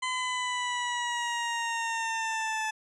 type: linear sweep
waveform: 20% pulse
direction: down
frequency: 1022 to 869 Hz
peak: -24 dBFS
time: 0.02-2.71 s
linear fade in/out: 10 ms
effects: resampled to 22050 Hz